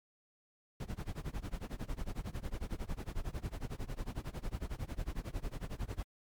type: noise with tremolo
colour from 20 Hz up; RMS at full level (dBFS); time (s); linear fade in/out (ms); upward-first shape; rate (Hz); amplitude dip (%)
brown; -36; 0.8-6.03; 2; sine; 11; 95
effects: MP3 96 kbps